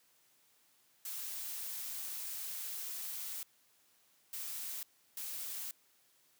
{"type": "noise bursts at uneven times", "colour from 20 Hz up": "blue", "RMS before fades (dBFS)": -42, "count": 3, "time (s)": [[1.05, 3.43], [4.33, 4.83], [5.17, 5.71]], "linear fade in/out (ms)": 2, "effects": ["white hiss -70 dBFS RMS until 6.39 s", "high-pass 100 Hz 12 dB/octave"]}